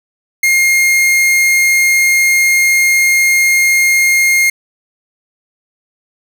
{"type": "tone", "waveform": "45% pulse", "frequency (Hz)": 2131, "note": "C7", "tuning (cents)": 31, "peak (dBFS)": -8, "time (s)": [0.43, 4.5], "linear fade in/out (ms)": 5, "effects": ["8-bit"]}